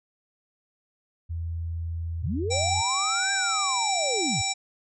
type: tone with pitch glide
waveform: sine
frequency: 83.3 to 89.8 Hz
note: E2 to F2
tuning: +19 to +49 cents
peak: -28 dBFS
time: 1.29-2.82 s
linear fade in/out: 20 ms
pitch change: +130 cents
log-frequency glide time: 2.42-2.47 s
type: linear two-way sweep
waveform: sine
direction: up then down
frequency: 77.5 to 1606 to 77.5 Hz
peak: -27 dBFS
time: 2.22-4.42 s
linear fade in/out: 10 ms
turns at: 3.32 s
type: harmonic tone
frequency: 779 Hz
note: G5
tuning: 11 cents flat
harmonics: 1 / 3 / 5 / 7 / 9 / 10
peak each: -32 / -32 / -32 / -32 / -32 / -32 dBFS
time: 2.5-4.54 s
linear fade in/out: 20 ms
effects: none